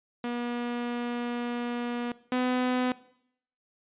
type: tone pair in turn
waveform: sawtooth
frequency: 240.6 / 251.7 Hz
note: B3 / B3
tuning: -45 / +33 cents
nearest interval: minor second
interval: 78 cents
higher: second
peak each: -26 / -21 dBFS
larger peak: second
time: 0.24-2.12 / 2.32-2.92 s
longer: first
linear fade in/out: 2 ms
effects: noise-tail reverb RT60 0.7 s tail -19 dB re dry + resampled to 8000 Hz